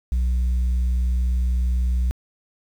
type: tone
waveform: sine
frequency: 61.74 Hz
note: B1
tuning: in tune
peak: -15 dBFS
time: 0.12-2.11 s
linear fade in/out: 0 ms
effects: tanh soft clip ceiling -17 dBFS + 8-bit